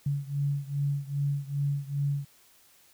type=beating tone pair; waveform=sine; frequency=141 / 143.5 Hz; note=C#3 / D3; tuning=+30 / -40 cents; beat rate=2.5 Hz; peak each=-29 / -31 dBFS; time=0.06-2.25 s; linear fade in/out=5 ms; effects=white hiss -60 dBFS RMS until 2.93 s